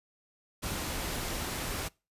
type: noise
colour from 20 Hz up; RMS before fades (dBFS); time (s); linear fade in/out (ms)
pink; -35; 0.62-1.89; 20
effects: noise-tail reverb RT60 0.3 s tail -25 dB re dry + resampled to 32000 Hz